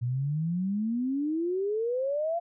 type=exponential sweep; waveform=sine; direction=up; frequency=117.6 to 698.5 Hz; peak=-26 dBFS; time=0.01-2.4 s; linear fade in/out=20 ms; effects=none